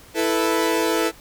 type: chord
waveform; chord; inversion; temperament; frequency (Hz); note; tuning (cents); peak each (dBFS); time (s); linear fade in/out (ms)
sawtooth; E suspended fourth; none; equal; 329.6 / 440 / 493.9; E4 / A4 / B4; 0 / 0 / 0; -18 / -19 / -21; 0.14-1.12; 50
effects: pink hiss -47 dBFS RMS until 1.2 s